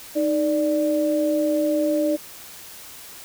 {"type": "tone pair together", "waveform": "sine", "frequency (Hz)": [309.1, 587.3], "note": ["D#4", "D5"], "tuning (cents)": [-11, 0], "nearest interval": "major seventh", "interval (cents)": 1111, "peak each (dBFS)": -21, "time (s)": [0.15, 2.17], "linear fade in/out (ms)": 20, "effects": ["white hiss -41 dBFS RMS until 3.24 s"]}